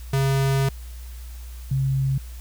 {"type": "tone pair in turn", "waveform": ["square", "sine"], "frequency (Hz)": [136, 134.36], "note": ["C#3", "C3"], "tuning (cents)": [-33, 46], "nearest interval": "unison", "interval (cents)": 21, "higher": "first", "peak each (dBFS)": -19, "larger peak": "neither", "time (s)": [[0.13, 0.69], [1.71, 2.18]], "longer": "first", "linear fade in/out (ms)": 5, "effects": ["added 60 Hz sine -34 dBFS peak until 2.4 s", "white hiss -49 dBFS RMS until 2.4 s"]}